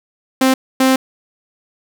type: tone bursts at uneven times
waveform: sawtooth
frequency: 262.3 Hz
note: C4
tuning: 4 cents sharp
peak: -6 dBFS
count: 2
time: 0.41-0.54 / 0.8-0.96 s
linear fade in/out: 5 ms
effects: none